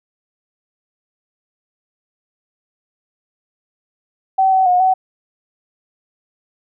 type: tone with pitch steps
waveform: sine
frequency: 765 / 758 / 722 / 753 Hz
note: G5 / F#5 / F#5 / F#5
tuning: -42 / +42 / -43 / +30 cents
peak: -10 dBFS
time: 4.38-4.94 s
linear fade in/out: 10 ms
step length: 140 ms
effects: none